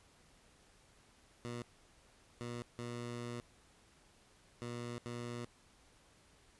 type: tone bursts at uneven times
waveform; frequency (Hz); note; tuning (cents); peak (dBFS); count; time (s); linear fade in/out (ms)
15% pulse; 120; B2; -49; -35; 5; 1.45-1.62 / 2.41-2.62 / 2.79-3.4 / 4.62-4.98 / 5.06-5.45; 0
effects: pink hiss -66 dBFS RMS until 6.59 s + resampled to 24000 Hz